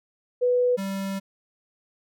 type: tone pair in turn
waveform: sine / square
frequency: 493.9 / 194.76 Hz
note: B4 / G3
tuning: 0 / -11 cents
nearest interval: octave + major third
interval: 1611 cents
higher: first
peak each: -18 / -28 dBFS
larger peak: first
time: 0.41-0.77 / 0.77-1.2 s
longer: second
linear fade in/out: 20 ms
effects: none